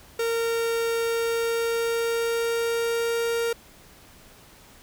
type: tone with pitch glide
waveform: 45% pulse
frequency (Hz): 460.9 to 464.9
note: A#4 to A#4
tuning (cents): -20 to -5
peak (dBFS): -23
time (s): 0.19-3.53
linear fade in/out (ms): 5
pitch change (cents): +15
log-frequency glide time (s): 1-3.25
effects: pink hiss -51 dBFS RMS until 4.82 s